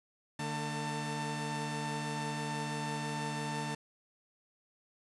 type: tone cluster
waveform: sawtooth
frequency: 148.5 / 225.8 / 894 Hz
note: D3 / A3 / A5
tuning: +20 / +45 / +27 cents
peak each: -34 / -38 / -35 dBFS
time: 0.39-3.75 s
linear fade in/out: 5 ms
effects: resampled to 24000 Hz + 10-bit